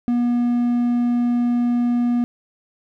triangle tone, 241 Hz, B3, 42 cents flat, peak -14 dBFS, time 0.08-2.24 s, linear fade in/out 0 ms, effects none

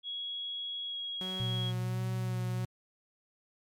sine tone with pitch glide, 3329 to 3304 Hz, G#7 to G#7, +3 to -10 cents, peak -35 dBFS, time 0.03-1.73 s, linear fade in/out 50 ms, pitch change -13 cents, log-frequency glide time 0.86-0.96 s
sawtooth tone with vibrato, 185 Hz, F#3, in tune, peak -35 dBFS, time 1.21-2.65 s, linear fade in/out 0 ms, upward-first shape sine, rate 1.4 Hz, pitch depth 21 cents each way
sine tone, 119.1 Hz, A#2, 38 cents sharp, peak -31 dBFS, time 1.4-2.65 s, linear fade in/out 0 ms
effects MP3 96 kbps

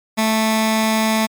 15% pulse tone with notch filter, 220 Hz, A3, in tune, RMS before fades -17 dBFS, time 0.17-1.27 s, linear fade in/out 20 ms, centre 470 Hz, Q 1.2, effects MP3 96 kbps

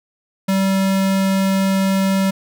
square tone, 193 Hz, G3, 27 cents flat, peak -15 dBFS, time 0.48-2.31 s, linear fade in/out 10 ms, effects none

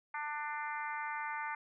harmonic tone, 297.5 Hz, D4, 22 cents sharp, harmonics 3 / 4 / 5 / 6 / 7 / 8, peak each -40 / -44 / -44 / -46 / -44 / -53 dBFS, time 0.14-1.55 s, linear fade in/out 5 ms, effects none

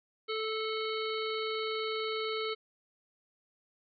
harmonic tone with a mistuned harmonic, 437.8 Hz, A4, 9 cents flat, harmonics 1 / 3 / 5 / 7 / 9 / 10, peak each -34 / -39 / -41 / -42 / -44 / -44 dBFS, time 0.28-2.55 s, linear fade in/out 20 ms, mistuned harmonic 9, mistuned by -31 cents, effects none

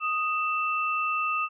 sine tone pair together, 1244.5 / 2665 Hz, D#6 / E7, 0 / +18 cents, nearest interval octave + minor second, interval 1318 cents, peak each -26 / -29 dBFS, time 0-1.49 s, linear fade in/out 50 ms, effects none

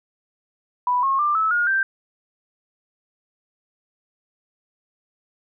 sine tone with pitch steps, 987.8 / 1083.4 / 1188.3 / 1303.4 / 1429.6 / 1568 Hz, B5 / C#6 / D6 / E6 / F6 / G6, 0 / -40 / +20 / -20 / +40 / 0 cents, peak -17 dBFS, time 0.87-1.83 s, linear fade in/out 2 ms, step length 160 ms, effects none

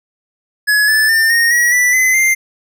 square tone with pitch steps, 1692 / 1744.6 / 1798.8 / 1854.8 / 1912.4 / 1971.9 / 2033 / 2096 Hz, G#6 / A6 / A6 / A#6 / A#6 / B6 / B6 / C7, +32 / -15 / +38 / -9 / +44 / -3 / +50 / +2 cents, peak -10 dBFS, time 0.67-2.35 s, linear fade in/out 20 ms, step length 210 ms, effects none

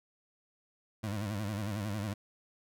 25% pulse tone with vibrato, 103.83 Hz, G#2, in tune, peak -30 dBFS, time 1.03-2.14 s, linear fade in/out 10 ms, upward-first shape sine, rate 11 Hz, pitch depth 110 cents each way, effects none

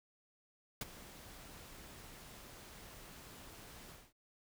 pink noise with ADSR envelope, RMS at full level -37 dBFS, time 0.81-4.13 s, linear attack 4 ms, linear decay 24 ms, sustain -17 dB, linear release 230 ms, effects none

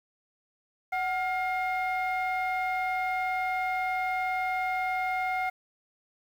sine tone cluster, 745 / 1409 / 2132 Hz, F#5 / F6 / C7, +12 / +15 / +32 cents, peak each -27 / -35 / -31 dBFS, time 0.92-5.5 s, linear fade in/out 10 ms, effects tanh soft clip ceiling -22 dBFS + 9-bit

